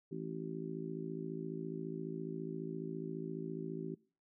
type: harmonic tone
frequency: 54.6 Hz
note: A1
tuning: 13 cents flat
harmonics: 3 / 4 / 5 / 6 / 7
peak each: -44 / -49 / -46 / -47 / -44 dBFS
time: 0.11-3.95 s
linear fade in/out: 10 ms
effects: noise-tail reverb RT60 0.4 s tail -23 dB re dry